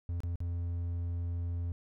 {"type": "tone with dropouts", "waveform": "triangle", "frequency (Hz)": 86.2, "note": "F2", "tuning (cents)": -22, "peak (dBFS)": -30, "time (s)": [0.09, 1.72], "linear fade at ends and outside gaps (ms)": 0, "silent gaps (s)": [[0.204, 0.234], [0.357, 0.404]], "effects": []}